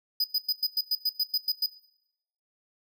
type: tone bursts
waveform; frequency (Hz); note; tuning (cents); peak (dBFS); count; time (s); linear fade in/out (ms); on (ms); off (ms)
square; 4978; D#8; 0; -23; 11; 0.2-1.662; 5; 42; 100
effects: noise-tail reverb RT60 0.8 s tail -20 dB re dry